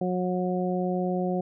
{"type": "harmonic tone", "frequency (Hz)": 181.7, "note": "F#3", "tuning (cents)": -31, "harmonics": [1, 2, 3, 4], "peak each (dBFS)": [-27, -30, -32, -33], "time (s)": [0.01, 1.41], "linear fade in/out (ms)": 5, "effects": []}